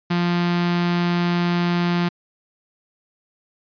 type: tone with notch filter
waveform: sawtooth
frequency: 174.3 Hz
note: F3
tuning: 3 cents flat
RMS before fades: -20 dBFS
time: 0.1-2.09 s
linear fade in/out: 10 ms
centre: 500 Hz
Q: 1.5
effects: resampled to 11025 Hz